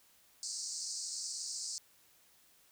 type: band-pass noise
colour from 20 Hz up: pink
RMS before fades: -41 dBFS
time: 0.43-1.78 s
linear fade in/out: 0 ms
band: 4400 to 8700 Hz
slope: 96 dB/octave
effects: white hiss -66 dBFS RMS until 2.71 s